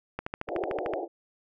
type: click train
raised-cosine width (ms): 0.5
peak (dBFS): -17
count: 11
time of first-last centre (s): 0.19-0.936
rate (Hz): 13.4
type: band-pass noise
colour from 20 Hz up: pink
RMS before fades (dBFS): -32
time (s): 0.47-1.08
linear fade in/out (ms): 50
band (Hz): 320 to 790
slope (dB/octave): 96
effects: none